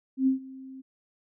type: tone with ADSR envelope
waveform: sine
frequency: 264.1 Hz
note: C4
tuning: 16 cents sharp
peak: -18 dBFS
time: 0.17-0.82 s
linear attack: 99 ms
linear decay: 120 ms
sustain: -22 dB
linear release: 19 ms
effects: none